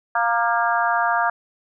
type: harmonic tone with a mistuned harmonic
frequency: 233.1 Hz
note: A#3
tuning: in tune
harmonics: 3 / 4 / 5 / 6 / 7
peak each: -22 / -23 / -24 / -25 / -25 dBFS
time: 0.15-1.3 s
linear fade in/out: 5 ms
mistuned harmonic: 5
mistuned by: +32 cents
effects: none